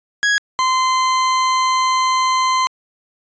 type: tone pair in turn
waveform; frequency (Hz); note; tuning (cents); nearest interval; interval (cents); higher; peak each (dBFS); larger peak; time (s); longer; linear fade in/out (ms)
40% pulse; 1661.2 / 1034.2; G#6 / C6; 0 / -20; minor sixth; 820; first; -12 / -13; first; 0.23-0.38 / 0.59-2.67; second; 0
effects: resampled to 16000 Hz